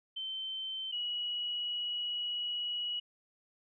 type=tone pair in turn; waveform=sine; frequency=3093 / 2919 Hz; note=G7 / F#7; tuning=-24 / -24 cents; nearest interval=minor second; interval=100 cents; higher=first; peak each=-36 / -33 dBFS; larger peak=second; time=0.16-0.92 / 0.92-3 s; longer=second; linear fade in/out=10 ms; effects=none